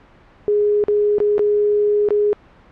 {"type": "tone with dropouts", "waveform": "sine", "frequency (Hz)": 415.3, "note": "G#4", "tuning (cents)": 0, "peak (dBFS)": -13, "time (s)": [0.48, 2.33], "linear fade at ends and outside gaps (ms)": 0, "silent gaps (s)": [[0.839, 0.883], [1.183, 1.202], [1.381, 1.393], [2.087, 2.106]], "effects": ["pink hiss -48 dBFS RMS until 2.71 s", "low-pass 2000 Hz 12 dB/octave"]}